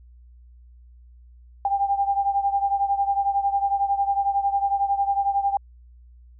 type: beating tone pair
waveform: sine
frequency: 794 / 805 Hz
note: G5 / G5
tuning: +22 / +46 cents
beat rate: 11 Hz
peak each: -21 / -25 dBFS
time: 1.65-5.57 s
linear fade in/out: 2 ms
effects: added 60 Hz sine -46 dBFS peak until 6.39 s